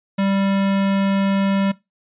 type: tone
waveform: square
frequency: 196 Hz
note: G3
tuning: in tune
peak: -17 dBFS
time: 0.18-1.72 s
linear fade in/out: 10 ms
effects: noise-tail reverb RT60 0.2 s tail -20 dB re dry + resampled to 8000 Hz